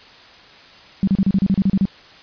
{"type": "tone bursts", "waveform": "sine", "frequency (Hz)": 193.7, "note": "G3", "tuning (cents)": -20, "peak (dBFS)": -12, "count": 11, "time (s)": [1.03, 1.854], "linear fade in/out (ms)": 0, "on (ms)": 44, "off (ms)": 34, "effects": ["white hiss -44 dBFS RMS until 2.22 s", "resampled to 11025 Hz"]}